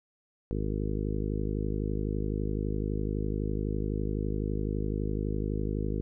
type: harmonic tone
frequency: 51.91 Hz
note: G#1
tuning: in tune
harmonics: 1 / 2 / 3 / 4 / 5 / 6 / 7 / 8 / 9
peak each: -32 / -35 / -37 / -38 / -39 / -40 / -40 / -41 / -42 dBFS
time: 0.51-6.01 s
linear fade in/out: 0 ms
effects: none